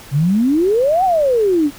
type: exponential two-way sweep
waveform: sine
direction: up then down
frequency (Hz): 130.6 to 780 to 273.2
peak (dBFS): -11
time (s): 0.11-1.71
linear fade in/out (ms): 50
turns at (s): 1.04
effects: pink hiss -38 dBFS RMS until 1.78 s